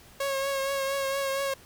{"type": "tone with vibrato", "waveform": "sawtooth", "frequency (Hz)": 547, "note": "C#5", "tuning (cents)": -23, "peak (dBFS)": -23, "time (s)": [0.2, 1.54], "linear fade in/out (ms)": 5, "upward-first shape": "triangle", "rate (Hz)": 4.3, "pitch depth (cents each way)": 32, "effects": ["pink hiss -53 dBFS RMS until 1.65 s"]}